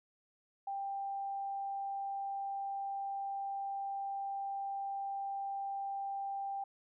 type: tone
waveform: sine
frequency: 790 Hz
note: G5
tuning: 13 cents sharp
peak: -36 dBFS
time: 0.67-6.64 s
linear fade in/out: 5 ms
effects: none